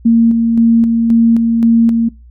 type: tone with tremolo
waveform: sine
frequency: 230 Hz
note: A#3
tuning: 23 cents flat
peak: -5 dBFS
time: 0.05-2.09 s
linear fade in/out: 10 ms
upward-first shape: square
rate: 1.9 Hz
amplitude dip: 35%
effects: noise-tail reverb RT60 0.3 s tail -25 dB re dry + added 60 Hz sine -36 dBFS peak until 2.3 s